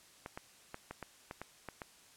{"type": "clicks", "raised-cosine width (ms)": 0.5, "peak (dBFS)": -27, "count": 9, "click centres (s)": [0.261, 0.375, 0.744, 0.91, 1.027, 1.311, 1.416, 1.687, 1.818], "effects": ["white hiss -61 dBFS RMS until 2.16 s", "low-pass 10000 Hz 12 dB/octave"]}